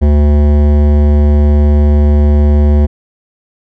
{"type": "tone with hard clipping", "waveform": "sine", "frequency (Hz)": 73.42, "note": "D2", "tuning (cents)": 0, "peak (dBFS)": -7, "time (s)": [0.01, 2.87], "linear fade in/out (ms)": 20, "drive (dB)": 15, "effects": []}